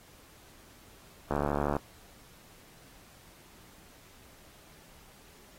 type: click train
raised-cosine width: 1 ms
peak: -15 dBFS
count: 34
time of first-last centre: 1.31-1.766 s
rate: 72.3 Hz
effects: pink hiss -57 dBFS RMS until 5.58 s + AAC 48 kbps